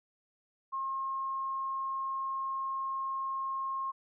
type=tone; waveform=sine; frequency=1073 Hz; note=C6; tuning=43 cents sharp; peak=-32 dBFS; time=0.72-3.92 s; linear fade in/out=20 ms; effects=none